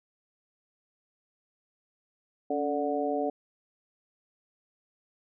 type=harmonic tone with a mistuned harmonic; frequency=146.83 Hz; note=D3; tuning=in tune; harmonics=2 / 3 / 4 / 5; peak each=-32 / -32 / -32 / -32 dBFS; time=2.5-3.3 s; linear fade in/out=5 ms; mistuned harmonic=2; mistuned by=-69 cents; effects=none